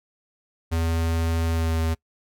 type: tone with pitch glide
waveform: square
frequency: 82.41 to 81.18 Hz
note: E2 to E2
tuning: 0 to -26 cents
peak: -22 dBFS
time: 0.71-1.95 s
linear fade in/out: 20 ms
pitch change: -26 cents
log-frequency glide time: 1.5-1.8 s
effects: noise-tail reverb RT60 0.1 s tail -23 dB re dry